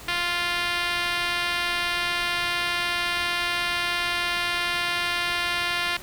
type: tone with band-pass filter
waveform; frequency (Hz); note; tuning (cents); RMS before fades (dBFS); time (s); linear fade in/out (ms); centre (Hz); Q
5% pulse; 349.2; F4; 0; -26; 0.08-5.97; 5; 2100; 0.57
effects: pink hiss -42 dBFS RMS until 6.02 s